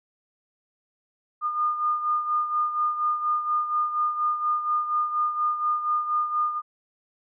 sine beating tone pair, 1216 / 1220.2 Hz, D#6 / D#6, -40 / -34 cents, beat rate 4.2 Hz, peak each -23 / -30 dBFS, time 1.41-6.62 s, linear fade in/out 50 ms, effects none

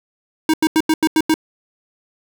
square tone bursts, 315.9 Hz, D#4, 26 cents sharp, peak -12 dBFS, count 7, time 0.49-1.341 s, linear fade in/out 2 ms, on 47 ms, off 87 ms, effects none

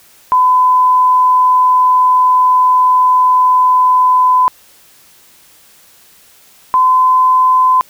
sine tone pair in turn, 1009 / 1020.7 Hz, B5 / C6, +37 / -43 cents, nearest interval unison, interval 20 cents, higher second, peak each -6 dBFS, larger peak neither, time 0.32-4.48 / 6.74-7.81 s, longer first, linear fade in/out 0 ms, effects white hiss -45 dBFS RMS until 7.89 s

